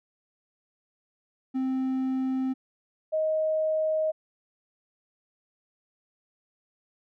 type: tone pair in turn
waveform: triangle / sine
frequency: 261.6 / 627.1 Hz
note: C4 / D#5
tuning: 0 / +13 cents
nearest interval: octave + minor third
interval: 1513 cents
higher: second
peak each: -23 dBFS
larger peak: neither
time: 1.54-2.54 / 3.12-4.12 s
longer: neither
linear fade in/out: 20 ms
effects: none